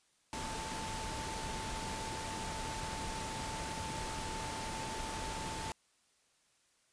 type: tone in noise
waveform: sine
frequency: 884 Hz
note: A5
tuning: 8 cents sharp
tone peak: -43 dBFS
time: 0.33-5.72 s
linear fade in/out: 0 ms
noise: pink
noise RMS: -41 dBFS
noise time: 0.33-5.72 s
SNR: -5 dB
effects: white hiss -72 dBFS RMS until 6.92 s + resampled to 22050 Hz